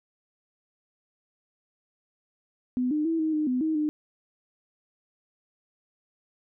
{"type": "tone with pitch steps", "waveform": "sine", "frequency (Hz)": [250.9, 302.8, 327.2, 315, 305.4, 252.5, 315.8, 302.5], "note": ["B3", "D#4", "E4", "D#4", "D#4", "B3", "D#4", "D#4"], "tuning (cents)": [28, -47, -13, 21, -32, 39, 26, -49], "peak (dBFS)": -23, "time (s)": [2.77, 3.89], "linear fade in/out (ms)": 0, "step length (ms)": 140, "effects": []}